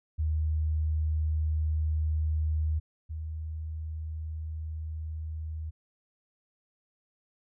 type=tone pair in turn; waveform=sine; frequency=77.78 / 78.73 Hz; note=D#2 / D#2; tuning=0 / +21 cents; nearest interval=unison; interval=21 cents; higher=second; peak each=-25 / -33 dBFS; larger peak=first; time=0.18-2.8 / 3.09-5.71 s; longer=neither; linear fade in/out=20 ms; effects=none